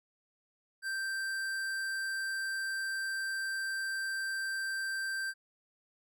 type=tone with hard clipping; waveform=sine; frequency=1568 Hz; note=G6; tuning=in tune; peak=-35 dBFS; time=0.82-5.34 s; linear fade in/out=50 ms; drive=14 dB; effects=none